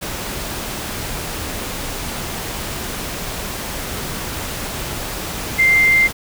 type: tone in noise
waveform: sine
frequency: 2093 Hz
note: C7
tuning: in tune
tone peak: -10 dBFS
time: 5.58-6.08 s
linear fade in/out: 20 ms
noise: pink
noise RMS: -26 dBFS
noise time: 0.01-6.13 s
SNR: +13 dB
effects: none